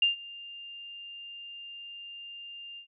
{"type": "tone with ADSR envelope", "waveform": "sine", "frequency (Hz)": 2799, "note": "F7", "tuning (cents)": 3, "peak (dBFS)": -19, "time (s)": [0.02, 2.87], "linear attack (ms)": 4, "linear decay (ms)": 130, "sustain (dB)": -22, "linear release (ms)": 92, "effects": []}